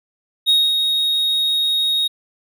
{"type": "tone with ADSR envelope", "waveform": "triangle", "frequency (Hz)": 3751, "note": "A#7", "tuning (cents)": 10, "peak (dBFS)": -9, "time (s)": [0.46, 2.08], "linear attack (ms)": 32, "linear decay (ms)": 230, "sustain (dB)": -5, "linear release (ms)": 14, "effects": []}